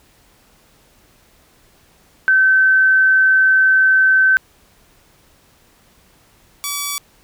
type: tone pair in turn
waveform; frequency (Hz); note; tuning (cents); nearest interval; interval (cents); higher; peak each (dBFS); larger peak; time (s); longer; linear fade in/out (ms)
sine / 5% pulse; 1537 / 1144.8; G6 / D6; -35 / -45; perfect fourth; 510; first; -9; neither; 2.28-4.37 / 6.64-6.98; first; 0
effects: pink hiss -53 dBFS RMS until 7.23 s